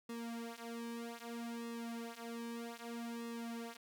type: tone with flanger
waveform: sawtooth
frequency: 233.1 Hz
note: A#3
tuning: in tune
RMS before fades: -45 dBFS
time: 0.09-3.77 s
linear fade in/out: 5 ms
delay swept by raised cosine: 1.3 to 5.8 ms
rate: 0.63 Hz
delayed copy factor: -0.9
effects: none